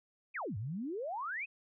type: exponential two-way sweep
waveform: sine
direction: down then up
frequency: 2637 to 94.8 to 2637 Hz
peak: -36 dBFS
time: 0.34-1.46 s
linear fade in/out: 20 ms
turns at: 0.57 s
effects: none